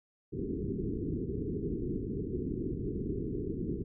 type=low-pass noise; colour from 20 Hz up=white; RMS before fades=-35 dBFS; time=0.32-3.84 s; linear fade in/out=20 ms; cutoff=430 Hz; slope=96 dB/octave; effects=none